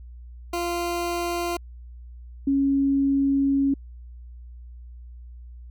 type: tone pair in turn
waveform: 20% pulse / sine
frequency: 346.3 / 275.9 Hz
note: F4 / C#4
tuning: -15 / -8 cents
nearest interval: major third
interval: 393 cents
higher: first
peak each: -20 / -18 dBFS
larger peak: second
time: 0.53-1.57 / 2.47-3.74 s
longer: second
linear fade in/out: 5 ms
effects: added 60 Hz sine -39 dBFS peak until 5.7 s